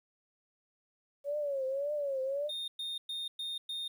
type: tone with vibrato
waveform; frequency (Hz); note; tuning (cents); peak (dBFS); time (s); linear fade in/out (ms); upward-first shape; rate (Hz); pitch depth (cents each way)
sine; 559; C#5; +14; -31; 1.24-2.51; 50; triangle; 1.8; 130
type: tone bursts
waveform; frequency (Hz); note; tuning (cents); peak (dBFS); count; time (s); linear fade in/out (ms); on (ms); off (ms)
triangle; 3667; A#7; -29; -34; 5; 2.49-3.88; 5; 190; 110
effects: 11-bit

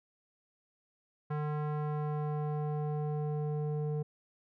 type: tone with low-pass filter sweep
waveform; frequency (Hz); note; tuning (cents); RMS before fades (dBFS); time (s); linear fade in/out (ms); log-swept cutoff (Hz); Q
square; 150; D3; +37; -34; 1.3-4.03; 10; 1300 to 490; 1.5
effects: none

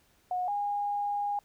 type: tone pair in turn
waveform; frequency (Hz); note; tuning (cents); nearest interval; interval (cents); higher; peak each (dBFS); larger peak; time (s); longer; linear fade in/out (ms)
sine; 727 / 817; F#5 / G#5; -31 / -29; major second; 202; second; -28 / -28; neither; 0.31-0.48 / 0.48-1.39; second; 2
effects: pink hiss -66 dBFS RMS until 1.44 s

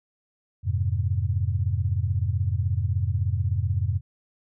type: chord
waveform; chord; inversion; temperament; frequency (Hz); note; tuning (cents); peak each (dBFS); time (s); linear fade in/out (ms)
sine; F minor; none; equal with one note detuned; 87.61 / 103.83 / 130.81; F2 / Ab2 / C3; +6 / 0 / 0; -25 / -25 / -30; 0.63-4.01; 50
effects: none

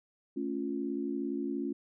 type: chord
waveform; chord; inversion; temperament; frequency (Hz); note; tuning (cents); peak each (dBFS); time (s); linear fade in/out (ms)
sine; A augmented; none; equal; 220 / 277.2 / 349.2; A3 / C#4 / E#4; 0 / 0 / 0; -38 / -34 / -37; 0.36-1.73; 10
effects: none

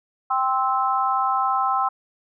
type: chord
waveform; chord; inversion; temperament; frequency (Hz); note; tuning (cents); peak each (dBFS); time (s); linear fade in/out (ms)
sine; C major; second; just; 784.9 / 1046.5 / 1308.1; G5 / C6 / E6; +2 / 0 / -14; -23; 0.3-1.89; 10
effects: none

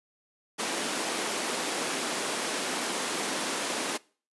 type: high-pass noise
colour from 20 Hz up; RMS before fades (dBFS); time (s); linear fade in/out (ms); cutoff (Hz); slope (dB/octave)
pink; -31; 0.58-3.98; 20; 240; 24
effects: noise-tail reverb RT60 0.4 s tail -23 dB re dry + resampled to 24000 Hz

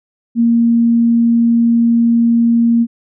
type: tone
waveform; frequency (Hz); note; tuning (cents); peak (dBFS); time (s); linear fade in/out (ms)
sine; 233.1; A#3; 0; -8; 0.35-2.87; 50
effects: none

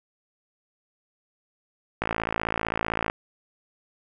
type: click train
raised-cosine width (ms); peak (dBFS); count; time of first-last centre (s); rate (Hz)
0.5; -10; 61; 2.02-3.099; 55.6
effects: none

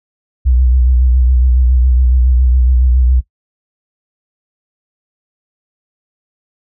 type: tone with vibrato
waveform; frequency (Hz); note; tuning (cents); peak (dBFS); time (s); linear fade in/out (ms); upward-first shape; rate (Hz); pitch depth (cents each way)
sine; 62.6; B1; +24; -7; 0.45-3.21; 20; sine; 7.2; 58
effects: noise-tail reverb RT60 0.1 s tail -18 dB re dry

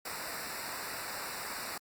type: noise with comb filter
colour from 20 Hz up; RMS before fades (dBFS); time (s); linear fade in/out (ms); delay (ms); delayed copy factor
pink; -40; 0.05-1.78; 5; 0.31; -0.95
effects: Opus 48 kbps

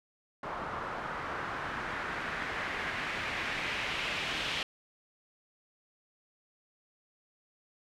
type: noise with low-pass filter sweep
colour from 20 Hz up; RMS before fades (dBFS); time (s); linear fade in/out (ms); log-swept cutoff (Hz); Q
white; -36; 0.43-4.63; 2; 1100 to 3000; 1.8
effects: none

